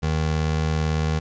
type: tone pair together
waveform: square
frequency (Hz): 78 / 156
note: D#2 / D#3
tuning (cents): +5 / +5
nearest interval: octave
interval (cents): 1200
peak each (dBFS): -24 / -24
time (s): 0.02-1.2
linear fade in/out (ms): 20
effects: resampled to 16000 Hz + 10-bit